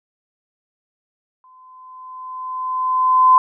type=tone with exponential growth; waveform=sine; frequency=1025 Hz; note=C6; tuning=36 cents flat; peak=-6 dBFS; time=1.44-3.38 s; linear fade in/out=1 ms; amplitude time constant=420 ms; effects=none